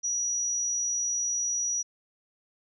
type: tone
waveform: sine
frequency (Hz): 5820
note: F#8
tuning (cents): -29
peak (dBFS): -26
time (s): 0.03-1.83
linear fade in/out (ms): 20
effects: none